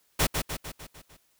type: noise with echo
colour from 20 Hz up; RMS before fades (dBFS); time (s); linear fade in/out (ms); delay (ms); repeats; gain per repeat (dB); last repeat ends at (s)
pink; -23; 0.19-0.27; 10; 150; 6; -5; 1.17
effects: white hiss -68 dBFS RMS until 1.39 s